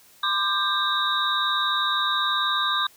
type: tone cluster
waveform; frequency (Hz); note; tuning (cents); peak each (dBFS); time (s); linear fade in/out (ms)
sine; 1031 / 1190 / 1584 / 3664 / 3884; C6 / D6 / G6 / A#7 / B7; -26 / +22 / +18 / -31 / -30; -31 / -25 / -28 / -27 / -28; 0.23-2.87; 5
effects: white hiss -54 dBFS RMS until 2.96 s